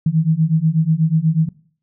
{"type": "beating tone pair", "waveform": "sine", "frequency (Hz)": [155.56, 163.76], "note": ["D#3", "E3"], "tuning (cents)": [0, -11], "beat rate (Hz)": 8.2, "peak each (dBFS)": -16, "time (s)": [0.06, 1.49], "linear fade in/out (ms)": 5, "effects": ["noise-tail reverb RT60 0.5 s tail -20 dB re dry"]}